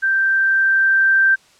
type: tone with level ramp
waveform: sine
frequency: 1568 Hz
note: G6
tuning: in tune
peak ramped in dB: -14 to -10 dBFS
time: 0.02-1.36 s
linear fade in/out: 20 ms
effects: white hiss -52 dBFS RMS until 1.59 s + low-pass 7000 Hz 12 dB/octave